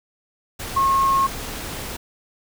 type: tone in noise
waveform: sine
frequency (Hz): 1083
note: C#6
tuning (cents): -41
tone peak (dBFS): -15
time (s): 0.76-1.27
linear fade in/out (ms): 10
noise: pink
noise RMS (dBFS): -31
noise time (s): 0.59-1.97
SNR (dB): +13
effects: none

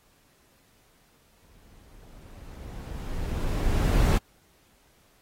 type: noise with exponential growth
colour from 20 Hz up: brown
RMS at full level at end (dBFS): -18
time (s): 1.42-4.18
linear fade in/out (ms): 5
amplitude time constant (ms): 600
effects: pink hiss -63 dBFS RMS until 5.21 s + AAC 48 kbps

